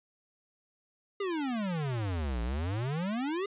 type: exponential two-way sweep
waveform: square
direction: down then up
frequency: 413.6 to 55.7 to 413.6 Hz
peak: -31 dBFS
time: 1.2-3.46 s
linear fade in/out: 5 ms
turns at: 2.42 s
effects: resampled to 8000 Hz + 11-bit